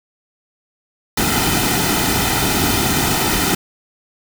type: noise with comb filter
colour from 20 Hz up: pink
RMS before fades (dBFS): -17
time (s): 1.17-3.55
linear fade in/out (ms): 5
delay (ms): 1.8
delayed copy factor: -0.65
effects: none